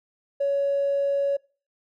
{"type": "tone with tanh clipping", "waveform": "triangle", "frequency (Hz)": 560, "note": "C#5", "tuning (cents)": 18, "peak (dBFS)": -20, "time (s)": [0.4, 1.37], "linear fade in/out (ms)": 10, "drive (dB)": 1, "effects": ["noise-tail reverb RT60 0.4 s tail -24 dB re dry"]}